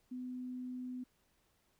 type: tone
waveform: sine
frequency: 251.8 Hz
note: B3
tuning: 34 cents sharp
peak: -40 dBFS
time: 0.11-1.04 s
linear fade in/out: 10 ms
effects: pink hiss -75 dBFS RMS until 1.79 s